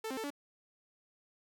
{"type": "tone with pitch steps", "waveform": "sawtooth", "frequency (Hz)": [442.1, 263.2, 443.4, 286.7], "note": ["A4", "C4", "A4", "D4"], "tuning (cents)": [8, 10, 13, -42], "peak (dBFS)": -33, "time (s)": [0.04, 0.304], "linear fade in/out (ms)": 5, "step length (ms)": 66, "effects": []}